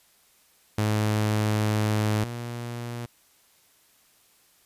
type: tone pair in turn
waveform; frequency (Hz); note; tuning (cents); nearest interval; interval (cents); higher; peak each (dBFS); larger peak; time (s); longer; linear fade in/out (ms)
sawtooth; 106.8 / 119.12; G#2 / A#2; +49 / +38; major second; 189; second; -18 / -28; first; 0.78-2.24 / 2.24-3.06; first; 5
effects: white hiss -61 dBFS RMS until 4.65 s + resampled to 32000 Hz